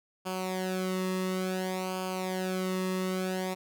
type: tone with flanger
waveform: sawtooth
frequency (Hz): 186.1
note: F#3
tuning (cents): +10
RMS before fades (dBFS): -32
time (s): 0.25-3.55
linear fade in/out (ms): 20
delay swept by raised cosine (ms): 0.52 to 1.32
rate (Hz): 0.57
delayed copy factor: -0.75
effects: none